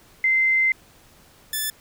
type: tone pair in turn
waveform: sine / 5% pulse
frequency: 2075 / 1744.9 Hz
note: C7 / A6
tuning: -15 / -15 cents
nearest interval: minor third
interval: 300 cents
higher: first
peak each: -16 / -13 dBFS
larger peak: second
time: 0.24-0.72 / 1.53-1.7 s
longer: first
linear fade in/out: 2 ms
effects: pink hiss -53 dBFS RMS until 1.8 s